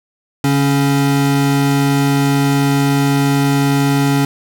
square tone pair together, 141.35 / 277.2 Hz, C#3 / C#4, +34 / 0 cents, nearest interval octave, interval 1166 cents, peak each -15 dBFS, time 0.44-4.25 s, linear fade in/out 2 ms, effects none

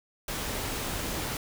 pink noise, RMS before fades -33 dBFS, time 0.28-1.37 s, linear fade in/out 2 ms, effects none

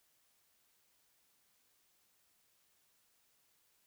silence, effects white hiss -74 dBFS RMS until 3.86 s

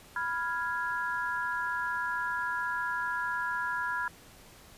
sine chord, F diminished, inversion second, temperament equal, 987.8 / 1396.9 / 1661.2 Hz, Cb6 / F6 / Ab6, 0 / 0 / 0 cents, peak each -34 dBFS, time 0.16-4.08 s, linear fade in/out 2 ms, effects pink hiss -54 dBFS RMS until 4.77 s + resampled to 32000 Hz

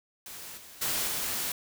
white noise with level steps, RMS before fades -43 / -49 / -30 / -32 dBFS, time 0.26-1.52 s, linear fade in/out 2 ms, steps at 0.57 / 0.81 / 1.07 s, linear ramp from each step 10 ms, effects none

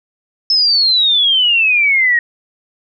sine exponential sweep, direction down, 5274 to 1864.7 Hz, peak -9 dBFS, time 0.5-2.19 s, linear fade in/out 2 ms, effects none

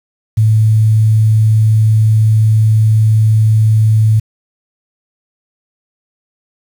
sine tone with quantisation, 109.3 Hz, A2, 11 cents flat, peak -6 dBFS, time 0.37-4.2 s, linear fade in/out 10 ms, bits 6, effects none

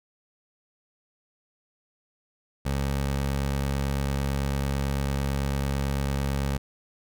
20% pulse tone, 69 Hz, C#2, 7 cents flat, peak -20 dBFS, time 2.65-6.58 s, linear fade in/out 10 ms, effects none

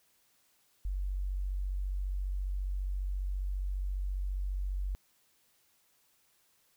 sine tone, 47.35 Hz, F#1, 41 cents sharp, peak -31 dBFS, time 0.85-4.95 s, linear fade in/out 0 ms, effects white hiss -70 dBFS RMS until 6.76 s

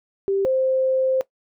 sine tone pair in turn, 392 / 523.3 Hz, G4 / C5, 0 / 0 cents, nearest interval perfect fourth, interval 500 cents, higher second, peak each -18 / -17 dBFS, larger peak second, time 0.28-0.45 / 0.45-1.21 s, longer second, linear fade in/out 0 ms, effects noise-tail reverb RT60 0.1 s tail -18 dB re dry

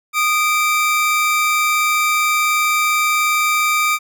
45% pulse tone pair together, 1234.3 / 2330 Hz, D#6 / D7, -14 / -14 cents, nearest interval major seventh, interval 1100 cents, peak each -17 dBFS, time 0.13-3.99 s, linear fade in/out 50 ms, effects none

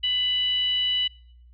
sine tone with frequency modulation, 2961 Hz, F#7, 1 cent sharp, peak -21 dBFS, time 0.03-1.08 s, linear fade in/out 10 ms, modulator 951 Hz, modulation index 0.32, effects noise-tail reverb RT60 0.7 s tail -26 dB re dry + added 60 Hz sine -48 dBFS peak until 1.53 s

